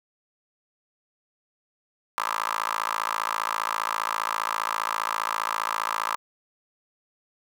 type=tone with high-pass filter; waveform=15% pulse; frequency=55 Hz; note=A1; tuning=in tune; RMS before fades=-28 dBFS; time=2.18-6.16 s; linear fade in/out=0 ms; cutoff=1100 Hz; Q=7.8; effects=none